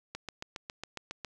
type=click train; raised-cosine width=0.2 ms; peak=-21 dBFS; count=9; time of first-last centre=0.15-1.247 s; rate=7.29 Hz; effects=none